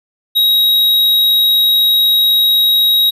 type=tone; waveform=square; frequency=3811 Hz; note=A#7; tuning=38 cents sharp; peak=-9 dBFS; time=0.35-3.11 s; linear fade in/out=20 ms; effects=resampled to 32000 Hz

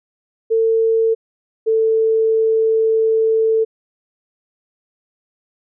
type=tone pair in turn; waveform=sine; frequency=450 / 444.6 Hz; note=A4 / A4; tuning=+39 / +18 cents; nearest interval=unison; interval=21 cents; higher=first; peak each=-12 dBFS; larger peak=neither; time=0.5-1.15 / 1.66-3.65 s; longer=second; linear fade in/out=20 ms; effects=none

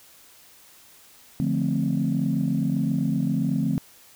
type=chord; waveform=sine; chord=D minor seventh; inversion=none; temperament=equal; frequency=146.83 / 174.61 / 220 / 261.6 Hz; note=D3 / F3 / A3 / C4; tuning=0 / 0 / 0 / 0 cents; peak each=-26 dBFS; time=1.4-3.78 s; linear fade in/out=0 ms; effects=tanh soft clip ceiling -13 dBFS + white hiss -52 dBFS RMS until 4.15 s

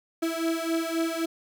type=beating tone pair; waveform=35% pulse; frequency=327 / 330.8 Hz; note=E4 / E4; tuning=-14 / +6 cents; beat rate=3.8 Hz; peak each=-27 dBFS; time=0.22-1.26 s; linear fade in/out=10 ms; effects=none

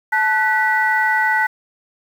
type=tone cluster; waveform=sine; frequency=873 / 1493 / 1951 Hz; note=A5 / F#6 / B6; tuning=-14 / +15 / -22 cents; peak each=-18 dBFS; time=0.12-1.47 s; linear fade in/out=10 ms; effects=tanh soft clip ceiling -4 dBFS + 7-bit

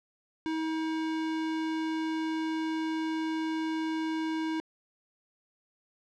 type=tone; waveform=square; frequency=318.9 Hz; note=D#4; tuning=43 cents sharp; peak=-30 dBFS; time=0.46-4.6 s; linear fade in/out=0 ms; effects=low-pass 4000 Hz 12 dB/octave

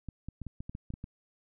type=clicks; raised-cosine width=5 ms; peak=-27 dBFS; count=10; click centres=0.087 / 0.286 / 0.417 / 0.467 / 0.605 / 0.695 / 0.751 / 0.904 / 0.939 / 1.041 s; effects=none

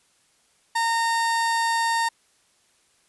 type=tone; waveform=30% pulse; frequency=919 Hz; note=A#5; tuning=25 cents flat; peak=-18 dBFS; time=0.75-2.09 s; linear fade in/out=10 ms; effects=white hiss -63 dBFS RMS until 3.08 s + resampled to 24000 Hz

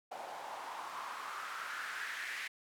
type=noise with band-pass filter sweep; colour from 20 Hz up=white; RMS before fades=-43 dBFS; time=0.11-2.48 s; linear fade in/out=10 ms; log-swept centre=710 to 2000 Hz; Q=3.8; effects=none

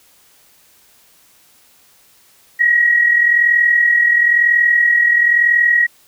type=tone pair together; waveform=sine; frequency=1900 / 1941 Hz; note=A#6 / B6; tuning=+33 / -31 cents; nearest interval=unison; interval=36 cents; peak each=-10 / -18 dBFS; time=2.59-5.87 s; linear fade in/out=20 ms; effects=white hiss -51 dBFS RMS until 6.07 s

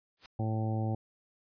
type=noise with exponential growth; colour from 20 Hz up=white; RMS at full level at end=-42 dBFS; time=0.17-0.26 s; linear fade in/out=2 ms; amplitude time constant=19 ms
type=harmonic tone; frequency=110 Hz; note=A2; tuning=in tune; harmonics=1 / 2 / 3 / 4 / 5 / 6 / 7 / 8; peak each=-30 / -37 / -40 / -47 / -43 / -50 / -41 / -54 dBFS; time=0.39-0.95 s; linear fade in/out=5 ms
effects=resampled to 11025 Hz

